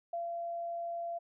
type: tone with ADSR envelope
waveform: sine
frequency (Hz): 683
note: F5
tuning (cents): -39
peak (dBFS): -33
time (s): 0.13-1.19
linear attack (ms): 5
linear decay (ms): 140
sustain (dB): -2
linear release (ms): 16
effects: none